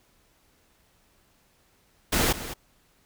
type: noise with echo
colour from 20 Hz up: pink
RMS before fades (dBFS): -23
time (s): 2.12-2.33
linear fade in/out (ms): 10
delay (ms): 210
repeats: 1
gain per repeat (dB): -13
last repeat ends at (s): 2.54
effects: pink hiss -64 dBFS RMS until 3.05 s